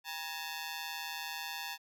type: ring-modulated tone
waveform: 10% pulse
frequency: 880 Hz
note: A5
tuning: in tune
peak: -27 dBFS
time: 0.04-1.78 s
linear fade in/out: 50 ms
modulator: 79.3 Hz
effects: none